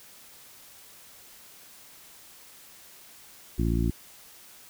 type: harmonic tone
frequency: 57 Hz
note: A#1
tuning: 38 cents flat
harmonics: 1 / 2 / 3 / 4 / 5 / 6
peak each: -26 / -29 / -31 / -32 / -33 / -34 dBFS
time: 3.58-3.91 s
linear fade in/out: 10 ms
effects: white hiss -51 dBFS RMS until 4.69 s